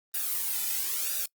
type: noise with flanger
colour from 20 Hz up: blue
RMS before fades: -30 dBFS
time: 0.14-1.26 s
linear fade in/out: 5 ms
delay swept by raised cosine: 0.93 to 1.84 ms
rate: 1 Hz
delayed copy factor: -0.7
effects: noise-tail reverb RT60 0.1 s tail -25 dB re dry + Opus 32 kbps